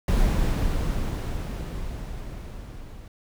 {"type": "noise with level ramp", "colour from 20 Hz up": "brown", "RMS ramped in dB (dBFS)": [-20, -41], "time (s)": [0.08, 3.08], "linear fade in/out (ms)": 2, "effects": []}